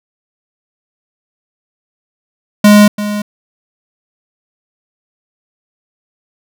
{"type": "tone with echo", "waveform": "square", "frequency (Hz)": 207.7, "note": "G#3", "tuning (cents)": 0, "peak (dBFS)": -3, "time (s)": [2.64, 2.88], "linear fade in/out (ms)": 5, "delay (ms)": 340, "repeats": 1, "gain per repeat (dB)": -13, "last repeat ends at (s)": 3.22, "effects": []}